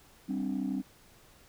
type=chord; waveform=sine; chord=G suspended fourth; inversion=none; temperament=equal; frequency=196 / 261.6 / 293.7 Hz; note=G3 / C4 / D4; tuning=0 / 0 / 0 cents; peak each=-33 / -32 / -35 dBFS; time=0.28-0.82 s; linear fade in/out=20 ms; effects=tanh soft clip ceiling -25 dBFS + pink hiss -59 dBFS RMS until 1.48 s